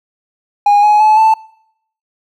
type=tone with pitch steps; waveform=triangle; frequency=820 / 839.7 / 859.8 / 880.4 Hz; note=G#5 / G#5 / A5 / A5; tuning=-22 / +19 / -40 / +1 cents; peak=-3 dBFS; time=0.66-1.34 s; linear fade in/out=5 ms; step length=170 ms; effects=noise-tail reverb RT60 0.7 s tail -25 dB re dry + tanh soft clip ceiling 0 dBFS